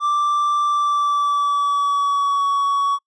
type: tone with pitch glide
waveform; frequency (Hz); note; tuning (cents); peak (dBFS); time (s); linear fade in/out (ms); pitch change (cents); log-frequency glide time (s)
triangle; 1174.7 to 1123.6; D6 to C#6; 0 to +23; -14; 0-2.99; 50; -77; 0.65-2.5
effects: noise-tail reverb RT60 0.1 s tail -26 dB re dry + resampled to 22050 Hz